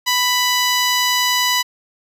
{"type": "tone", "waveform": "10% pulse", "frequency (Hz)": 990, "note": "B5", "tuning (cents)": 4, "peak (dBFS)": -6, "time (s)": [0.06, 1.63], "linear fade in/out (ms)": 20, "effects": ["resampled to 32000 Hz"]}